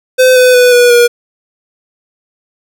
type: tone with pitch steps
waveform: square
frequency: 512 / 503.5 / 495.1 / 486.9 / 478.8 Hz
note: C5 / B4 / B4 / B4 / A#4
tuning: -38 / +33 / +4 / -25 / +46 cents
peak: -4 dBFS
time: 0.18-1.08 s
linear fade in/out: 20 ms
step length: 180 ms
effects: none